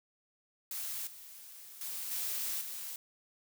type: noise with level steps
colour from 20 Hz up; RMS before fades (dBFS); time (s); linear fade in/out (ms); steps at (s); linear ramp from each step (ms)
blue; -39 / -51 / -40 / -36 / -42; 0.71-2.96; 2; 1.07 / 1.81 / 2.11 / 2.61; 2
effects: none